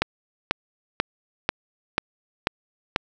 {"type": "click train", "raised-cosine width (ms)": 0.3, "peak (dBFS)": -3, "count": 7, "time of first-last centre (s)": [0.02, 2.961], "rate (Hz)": 2.04, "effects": []}